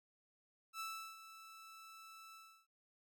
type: tone with ADSR envelope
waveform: sawtooth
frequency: 1318.5 Hz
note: E6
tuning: in tune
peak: -38 dBFS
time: 0.73-2.67 s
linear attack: 70 ms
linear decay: 360 ms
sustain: -13 dB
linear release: 330 ms
effects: none